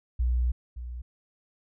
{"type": "tone pair in turn", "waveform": "sine", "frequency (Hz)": [61, 60.65], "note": ["B1", "B1"], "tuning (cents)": [-21, -31], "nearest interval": "unison", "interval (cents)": 10, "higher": "first", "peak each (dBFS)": [-22, -34], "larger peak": "first", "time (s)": [[0.19, 0.52], [0.76, 1.02]], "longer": "first", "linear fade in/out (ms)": 10, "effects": []}